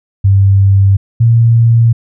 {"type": "tone pair in turn", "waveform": "sine", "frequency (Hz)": [98, 115.9], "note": ["G2", "A#2"], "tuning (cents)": [0, -10], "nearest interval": "minor third", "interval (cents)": 290, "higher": "second", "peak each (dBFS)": -4, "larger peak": "neither", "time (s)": [[0.24, 0.97], [1.2, 1.93]], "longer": "neither", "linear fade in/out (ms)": 10, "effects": []}